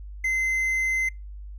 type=tone; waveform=triangle; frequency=2064 Hz; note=C7; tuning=24 cents flat; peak=-20 dBFS; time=0.24-1.09 s; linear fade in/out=5 ms; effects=noise-tail reverb RT60 0.2 s tail -25 dB re dry + added 50 Hz sine -36 dBFS peak until 1.58 s